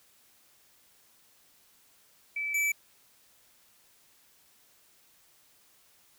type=tone pair in turn; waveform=sine / square; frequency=2310 / 2310 Hz; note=D7 / D7; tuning=-29 / -29 cents; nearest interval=unison; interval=0 cents; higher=neither; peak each=-30 / -26 dBFS; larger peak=second; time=2.36-2.54 / 2.54-2.72 s; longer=neither; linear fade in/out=5 ms; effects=white hiss -63 dBFS RMS until 6.18 s